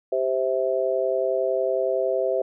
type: harmonic tone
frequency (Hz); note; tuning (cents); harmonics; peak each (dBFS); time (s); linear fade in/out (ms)
130.81; C3; 0; 3 / 4 / 5; -26 / -24 / -25; 0.12-2.42; 5
effects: none